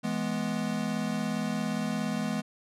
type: chord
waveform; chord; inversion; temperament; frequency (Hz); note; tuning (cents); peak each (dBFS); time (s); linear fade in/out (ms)
square; E major; none; equal with one note detuned; 164.81 / 209.6 / 246.9; E3 / G#3 / B3; 0 / +16 / 0; -36 / -32 / -34; 0.03-2.42; 20
effects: low-pass 10000 Hz 12 dB/octave